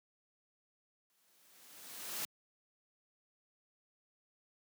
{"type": "noise with exponential growth", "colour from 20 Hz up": "white", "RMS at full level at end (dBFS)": -38, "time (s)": [1.1, 2.25], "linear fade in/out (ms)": 0, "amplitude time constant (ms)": 250, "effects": ["high-pass 150 Hz 12 dB/octave"]}